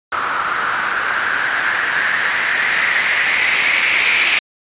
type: noise with low-pass filter sweep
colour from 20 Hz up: blue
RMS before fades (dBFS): -17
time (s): 0.12-4.39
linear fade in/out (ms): 2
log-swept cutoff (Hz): 1300 to 2400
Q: 4.7
effects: resampled to 8000 Hz